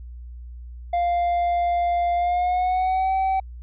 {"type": "tone with pitch glide", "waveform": "triangle", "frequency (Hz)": [698, 765.6], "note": ["F5", "G5"], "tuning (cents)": [-1, -41], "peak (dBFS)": -17, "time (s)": [0.93, 3.4], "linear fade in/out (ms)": 5, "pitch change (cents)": 160, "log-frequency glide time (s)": [2.15, 3.13], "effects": ["added 60 Hz sine -35 dBFS peak until 3.62 s", "resampled to 8000 Hz"]}